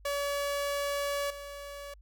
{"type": "tone with level steps", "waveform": "sawtooth", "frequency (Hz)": 569, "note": "C#5", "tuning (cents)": 45, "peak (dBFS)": [-26, -37], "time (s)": [0.05, 1.94], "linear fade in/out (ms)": 5, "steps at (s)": 1.3, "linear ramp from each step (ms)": 5, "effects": ["added 50 Hz sine -52 dBFS peak until 2.01 s"]}